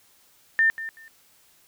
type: tone with echo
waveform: sine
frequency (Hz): 1800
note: A6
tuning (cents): +39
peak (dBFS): -16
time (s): 0.59-0.7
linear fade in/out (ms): 0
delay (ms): 190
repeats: 2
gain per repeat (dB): -14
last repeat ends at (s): 1.08
effects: white hiss -59 dBFS RMS until 1.67 s